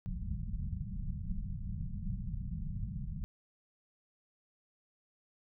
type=low-pass noise; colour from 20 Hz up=pink; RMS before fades=-38 dBFS; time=0.06-3.24 s; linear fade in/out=0 ms; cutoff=210 Hz; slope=96 dB/octave; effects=none